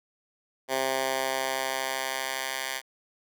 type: tone with high-pass filter sweep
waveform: 10% pulse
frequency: 132.6 Hz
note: C3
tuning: 23 cents sharp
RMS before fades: -30 dBFS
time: 0.68-2.82 s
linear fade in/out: 50 ms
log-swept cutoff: 500 to 1500 Hz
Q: 0.83
effects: none